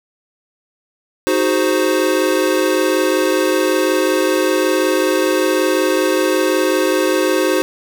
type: chord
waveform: square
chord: Ab dominant seventh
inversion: second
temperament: equal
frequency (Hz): 311.1 / 370 / 415.3 / 523.3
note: Eb4 / Gb4 / Ab4 / C5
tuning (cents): 0 / 0 / 0 / 0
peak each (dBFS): -20 / -18 / -24 / -19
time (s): 1.27-7.62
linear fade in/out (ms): 0
effects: none